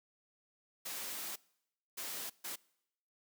white noise bursts at uneven times, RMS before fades -42 dBFS, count 3, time 0.85-1.36 / 1.97-2.3 / 2.44-2.56 s, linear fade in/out 10 ms, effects noise-tail reverb RT60 0.8 s tail -24 dB re dry + high-pass 200 Hz 12 dB/octave

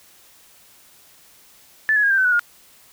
sine tone with pitch steps, 1747 / 1688.5 / 1631.9 / 1577.2 / 1524.4 / 1473.3 / 1423.9 Hz, A6 / G#6 / G#6 / G6 / G6 / F#6 / F6, -13 / +28 / -31 / +10 / -49 / -8 / +33 cents, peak -14 dBFS, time 1.89-2.394 s, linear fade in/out 0 ms, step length 72 ms, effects white hiss -51 dBFS RMS until 2.92 s

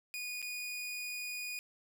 sawtooth tone with dropouts, 2462 Hz, D#7, 19 cents flat, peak -35 dBFS, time 0.14-1.59 s, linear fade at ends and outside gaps 0 ms, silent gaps 0.418-0.426 s, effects none

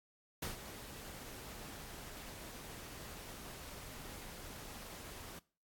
pink noise with ADSR envelope, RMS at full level -39 dBFS, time 0.42-5.39 s, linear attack 7 ms, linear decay 130 ms, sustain -11 dB, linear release 3 ms, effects noise-tail reverb RT60 0.4 s tail -22 dB re dry + AAC 64 kbps

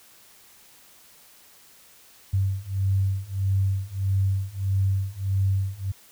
sine beating tone pair, 96 / 97.6 Hz, G2 / G2, -36 / -7 cents, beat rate 1.6 Hz, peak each -25 / -24 dBFS, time 2.33-5.92 s, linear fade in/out 10 ms, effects white hiss -53 dBFS RMS until 6.11 s

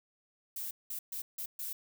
violet noise bursts at uneven times, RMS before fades -39 dBFS, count 5, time 0.56-0.71 / 0.9-0.99 / 1.12-1.22 / 1.38-1.46 / 1.59-1.73 s, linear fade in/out 5 ms, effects none

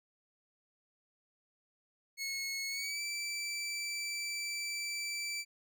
20% pulse tone with pitch glide, 2186 to 2329 Hz, C#7 to D7, -25 to -15 cents, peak -31 dBFS, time 2.17-5.45 s, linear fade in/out 50 ms, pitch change +110 cents, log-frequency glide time 2.69-3.01 s, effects none

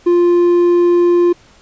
sine tone with hard clipping, 349.2 Hz, F4, in tune, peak -9 dBFS, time 0.06-1.33 s, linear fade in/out 10 ms, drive 3 dB, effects pink hiss -47 dBFS RMS until 1.61 s + resampled to 16000 Hz

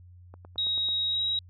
click train, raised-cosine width 1 ms, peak -33 dBFS, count 6, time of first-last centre 0.34-0.887 s, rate 9.14 Hz
sine tone with pitch glide, 3797 to 3832 Hz, A#7 to A#7, +31 to +47 cents, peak -25 dBFS, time 0.58-1.39 s, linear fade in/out 2 ms, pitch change +16 cents, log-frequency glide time 1.09-1.21 s
effects added 89 Hz sine -48 dBFS peak until 1.49 s

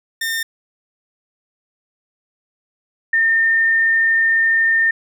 sawtooth / sine tone pair in turn, 1814 / 1814 Hz, A#6 / A#6, -48 / -48 cents, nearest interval unison, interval 0 cents, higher neither, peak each -16 / -12 dBFS, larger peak second, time 0.21-0.43 / 3.13-4.91 s, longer second, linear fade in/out 5 ms, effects none

